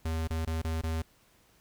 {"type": "tone with dropouts", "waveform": "square", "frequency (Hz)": 80.7, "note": "E2", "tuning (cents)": -36, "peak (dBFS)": -30, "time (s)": [0.05, 1.02], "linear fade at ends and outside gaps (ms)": 5, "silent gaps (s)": [[0.275, 0.304], [0.451, 0.471], [0.618, 0.645], [0.814, 0.835]], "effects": ["pink hiss -64 dBFS RMS until 1.6 s"]}